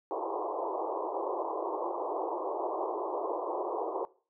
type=band-pass noise; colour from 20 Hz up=pink; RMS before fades=-34 dBFS; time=0.11-4.05 s; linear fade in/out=0 ms; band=330 to 1100 Hz; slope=96 dB/octave; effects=noise-tail reverb RT60 0.4 s tail -21 dB re dry